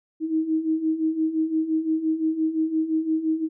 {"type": "beating tone pair", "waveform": "sine", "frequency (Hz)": [313.8, 319.6], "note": ["D#4", "D#4"], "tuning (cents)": [15, 47], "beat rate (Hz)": 5.8, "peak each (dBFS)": [-27, -22], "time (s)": [0.2, 3.49], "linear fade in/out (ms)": 50, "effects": []}